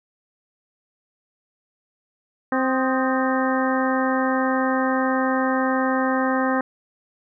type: harmonic tone with a mistuned harmonic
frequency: 261.6 Hz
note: C4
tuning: in tune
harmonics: 1 / 2 / 3 / 4 / 5 / 6 / 7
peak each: -22 / -25 / -27 / -28 / -29 / -30 / -30 dBFS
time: 2.52-6.61 s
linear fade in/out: 2 ms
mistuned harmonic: 5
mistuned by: -73 cents
effects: none